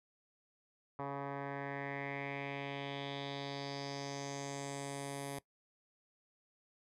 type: tone with low-pass filter sweep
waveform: 10% pulse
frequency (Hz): 140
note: C#3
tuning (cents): +18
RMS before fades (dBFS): -42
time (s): 0.99-5.39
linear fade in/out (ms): 2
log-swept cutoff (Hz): 1200 to 11000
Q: 3.5
effects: noise-tail reverb RT60 0.1 s tail -19 dB re dry